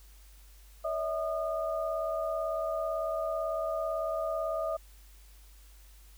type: tone cluster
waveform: sine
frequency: 569 / 647 / 1222 Hz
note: C#5 / E5 / D#6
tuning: +45 / -32 / -32 cents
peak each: -37 / -31 / -37 dBFS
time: 0.84-4.77 s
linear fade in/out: 10 ms
effects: added 50 Hz sine -52 dBFS peak until 6.17 s + white hiss -61 dBFS RMS until 6.17 s